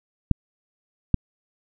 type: clicks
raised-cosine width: 5 ms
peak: -4 dBFS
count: 2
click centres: 0.313 / 1.143 s
effects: none